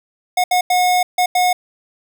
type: tone bursts at uneven times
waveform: square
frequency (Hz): 725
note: F#5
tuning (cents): -35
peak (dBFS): -13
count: 5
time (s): 0.37-0.44 / 0.51-0.61 / 0.7-1.03 / 1.18-1.26 / 1.35-1.53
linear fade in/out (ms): 5
effects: none